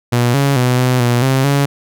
sawtooth tone with pitch steps, 120.9 / 139.6 / 125 / 126.7 / 120.9 / 132.8 / 140.8 Hz, B2 / C#3 / B2 / B2 / B2 / C3 / C#3, -36 / +13 / +21 / +45 / -36 / +26 / +27 cents, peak -7 dBFS, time 0.12-1.66 s, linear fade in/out 10 ms, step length 220 ms, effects none

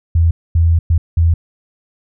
sine tone bursts at uneven times, 83.1 Hz, E2, 15 cents sharp, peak -8 dBFS, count 4, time 0.15-0.31 / 0.55-0.79 / 0.9-0.98 / 1.17-1.34 s, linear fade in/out 5 ms, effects none

